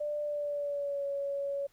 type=tone with pitch glide; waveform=sine; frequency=592 to 560.7 Hz; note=D5 to C#5; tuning=+14 to +20 cents; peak=-31 dBFS; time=0-1.67 s; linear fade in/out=10 ms; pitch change=-94 cents; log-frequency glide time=0.22-1.05 s; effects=pink hiss -68 dBFS RMS until 1.72 s